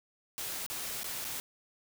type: noise with dropouts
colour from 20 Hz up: white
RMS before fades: -38 dBFS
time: 0.38-1.4 s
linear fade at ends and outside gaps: 0 ms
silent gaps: 0.664-0.7 / 1.033-1.043 / 1.243-1.249 s
effects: none